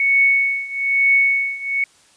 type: tone with tremolo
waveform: sine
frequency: 2217 Hz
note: C#7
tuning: in tune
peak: -10 dBFS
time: 0-1.84 s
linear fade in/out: 2 ms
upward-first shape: triangle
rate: 1.1 Hz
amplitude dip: 90%
effects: white hiss -53 dBFS RMS until 2.16 s + resampled to 22050 Hz